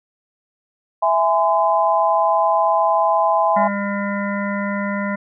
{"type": "chord", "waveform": "sine", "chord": "E augmented", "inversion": "none", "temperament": "equal with one note detuned", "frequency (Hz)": [659.3, 830.6, 1023.2], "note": ["E5", "G#5", "B#5"], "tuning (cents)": [0, 0, -39], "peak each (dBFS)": -18, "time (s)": [1.02, 3.68], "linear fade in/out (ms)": 10}
{"type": "harmonic tone", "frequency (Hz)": 201.3, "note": "G3", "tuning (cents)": 46, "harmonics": [1, 3, 5, 7, 9, 10], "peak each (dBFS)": [-22, -27, -29, -30, -32, -32], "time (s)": [3.56, 5.16], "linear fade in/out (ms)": 10}
{"effects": []}